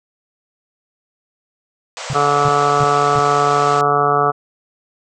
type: band-pass noise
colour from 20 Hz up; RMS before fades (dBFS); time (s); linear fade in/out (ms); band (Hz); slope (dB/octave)
pink; -29; 1.97-3.81; 0; 470 to 8100; 96
type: tone bursts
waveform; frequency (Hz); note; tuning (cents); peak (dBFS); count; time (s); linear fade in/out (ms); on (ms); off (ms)
sine; 137.2; C#3; -17; -18; 4; 2.1-3.188; 0; 32; 320
type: harmonic tone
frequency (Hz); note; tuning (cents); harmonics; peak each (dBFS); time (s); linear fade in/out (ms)
144.3; D3; -30; 1 / 2 / 3 / 4 / 5 / 6 / 7 / 8 / 9 / 10; -25 / -30 / -19 / -26 / -18 / -27 / -30 / -18 / -18 / -29; 2.14-4.32; 20
effects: none